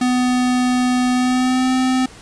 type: tone with pitch glide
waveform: square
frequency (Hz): 250 to 257.6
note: B3 to C4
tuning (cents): +21 to -27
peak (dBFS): -15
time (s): 0.01-2.06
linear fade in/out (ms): 5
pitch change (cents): +52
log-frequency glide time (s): 1.13-1.69
effects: pink hiss -41 dBFS RMS until 2.21 s + resampled to 22050 Hz